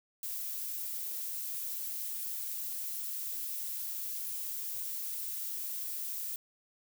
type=noise; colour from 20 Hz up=violet; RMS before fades=-38 dBFS; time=0.23-6.36 s; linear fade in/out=2 ms; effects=none